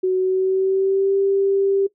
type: tone with pitch glide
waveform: sine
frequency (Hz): 372 to 393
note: F#4 to G4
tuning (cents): +9 to +4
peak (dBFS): -15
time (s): 0.03-1.87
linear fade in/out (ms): 10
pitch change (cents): +95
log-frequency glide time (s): 0.17-1.16
effects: noise-tail reverb RT60 0.1 s tail -17 dB re dry